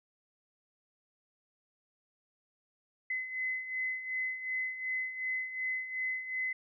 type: beating tone pair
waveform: sine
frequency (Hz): 2032 / 2034.7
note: B6 / C7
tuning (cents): +49 / -49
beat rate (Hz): 2.7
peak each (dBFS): -40 / -34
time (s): 3.1-6.53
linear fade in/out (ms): 5
effects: none